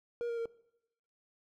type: tone with pitch steps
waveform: triangle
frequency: 474 / 467.5 / 461 Hz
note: A#4 / A#4 / A#4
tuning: +29 / +5 / -19 cents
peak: -31 dBFS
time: 0.21-0.456 s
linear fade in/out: 0 ms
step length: 82 ms
effects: noise-tail reverb RT60 0.8 s tail -20 dB re dry